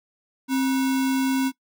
sine tone with sample-and-hold, 264.9 Hz, C4, 22 cents sharp, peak -19 dBFS, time 0.48-1.52 s, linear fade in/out 50 ms, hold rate 1225 Hz, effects noise-tail reverb RT60 0.1 s tail -19 dB re dry

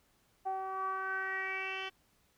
10% pulse tone with low-pass filter sweep, 381.7 Hz, G4, 46 cents flat, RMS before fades -37 dBFS, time 0.45-1.9 s, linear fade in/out 20 ms, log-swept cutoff 760 to 3300 Hz, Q 5.7, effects pink hiss -71 dBFS RMS until 2.37 s

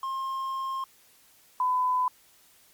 triangle / sine tone pair in turn, 1065 / 1005.2 Hz, C6 / B5, +30 / +30 cents, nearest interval minor second, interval 100 cents, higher first, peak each -27 / -22 dBFS, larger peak second, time 0.03-0.84 / 1.6-2.08 s, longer first, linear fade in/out 2 ms, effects white hiss -59 dBFS RMS until 2.73 s + MP3 96 kbps

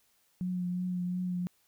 sine tone with vibrato, 180 Hz, F#3, 47 cents flat, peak -30 dBFS, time 0.41-1.47 s, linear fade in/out 0 ms, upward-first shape triangle, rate 2.8 Hz, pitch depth 24 cents each way, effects white hiss -70 dBFS RMS until 1.67 s

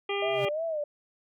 harmonic tone, 400.9 Hz, G4, 39 cents sharp, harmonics 1 / 2 / 3 / 5 / 6 / 7 / 8, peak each -30 / -36 / -38 / -39 / -36 / -41 / -39 dBFS, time 0.09-0.49 s, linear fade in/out 5 ms
square tone with exponential growth, 132.5 Hz, C3, 22 cents sharp, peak -33 dBFS, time 0.18-0.45 s, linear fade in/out 0 ms, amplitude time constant 57 ms
sine tone with vibrato, 624 Hz, D#5, 5 cents sharp, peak -28 dBFS, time 0.22-0.84 s, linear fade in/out 5 ms, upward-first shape sine, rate 2.9 Hz, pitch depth 110 cents each way
effects none

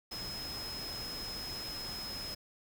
sine tone in noise, 5130 Hz, E8, 48 cents flat, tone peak -40 dBFS, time 0.11-2.35 s, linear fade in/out 10 ms, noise pink, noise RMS -45 dBFS, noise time 0.11-2.35 s, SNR +2 dB, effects none

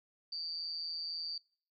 sine tone with amplitude modulation, 4633 Hz, D8, 24 cents flat, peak -34 dBFS, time 0.32-1.38 s, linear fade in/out 5 ms, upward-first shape sine, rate 164 Hz, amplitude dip 75%, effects noise-tail reverb RT60 0.5 s tail -24 dB re dry

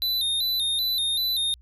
square tone with vibrato, 3833 Hz, A#7, 47 cents sharp, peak -23 dBFS, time 0.02-1.54 s, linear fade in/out 0 ms, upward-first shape square, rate 2.6 Hz, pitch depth 70 cents each way, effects added 60 Hz sine -49 dBFS peak until 1.61 s

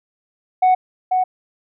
sine tone with echo, 741 Hz, F#5, 2 cents sharp, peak -8 dBFS, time 0.62-0.75 s, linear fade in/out 10 ms, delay 490 ms, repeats 1, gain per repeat -5 dB, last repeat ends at 1.24 s, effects tanh soft clip ceiling -9 dBFS

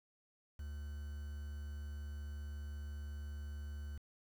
triangle tone with quantisation, 72.9 Hz, D2, 12 cents flat, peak -40 dBFS, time 0.59-3.98 s, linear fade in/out 5 ms, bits 10, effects none

